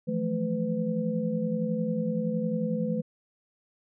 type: tone cluster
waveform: sine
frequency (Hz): 165.8 / 176.7 / 218 / 502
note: E3 / F3 / A3 / B4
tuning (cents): +10 / +21 / -16 / +28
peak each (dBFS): -33 / -33 / -29 / -32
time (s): 0.07-3.02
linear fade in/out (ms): 20
effects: none